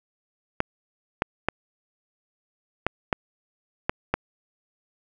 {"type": "clicks", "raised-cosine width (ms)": 0.5, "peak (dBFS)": -6, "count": 7, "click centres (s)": [0.604, 1.221, 1.486, 2.866, 3.128, 3.895, 4.14], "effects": []}